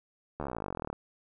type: slowing click train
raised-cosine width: 1 ms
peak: -21 dBFS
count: 28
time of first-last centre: 0.4-0.929 s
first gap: 13 ms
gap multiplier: 1.03
effects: none